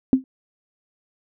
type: tone with exponential decay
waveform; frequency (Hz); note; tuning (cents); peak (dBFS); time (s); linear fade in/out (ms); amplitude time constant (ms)
sine; 261.6; C4; 0; -7; 0.13-0.24; 1; 23
effects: none